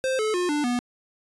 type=tone with pitch steps; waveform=square; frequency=523.3 / 432.5 / 357.4 / 295.4 / 244.1 Hz; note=C5 / A4 / F4 / D4 / B3; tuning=0 / -30 / +40 / +10 / -20 cents; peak=-23 dBFS; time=0.04-0.79 s; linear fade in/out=0 ms; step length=150 ms; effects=resampled to 24000 Hz